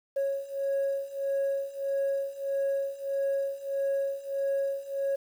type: beating tone pair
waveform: sine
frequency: 550 / 551.6 Hz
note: C#5 / C#5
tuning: -14 / -9 cents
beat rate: 1.6 Hz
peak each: -30 / -28 dBFS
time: 0.16-5.16 s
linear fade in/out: 10 ms
effects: tanh soft clip ceiling -23 dBFS + 9-bit